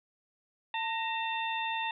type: harmonic tone with a mistuned harmonic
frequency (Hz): 898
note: A5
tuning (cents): +35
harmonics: 1 / 2 / 3 / 4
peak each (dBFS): -33 / -38 / -37 / -40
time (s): 0.74-1.91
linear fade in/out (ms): 2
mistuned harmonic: 2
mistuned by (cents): +65
effects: none